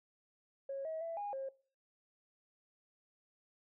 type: tone with pitch steps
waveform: sine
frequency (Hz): 547 / 639 / 664 / 818 / 538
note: C#5 / D#5 / E5 / G#5 / C5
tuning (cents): -23 / +46 / +12 / -26 / +48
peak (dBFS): -37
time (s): 0.69-1.49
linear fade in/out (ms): 5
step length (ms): 160
effects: noise-tail reverb RT60 0.4 s tail -22 dB re dry + tanh soft clip ceiling -33 dBFS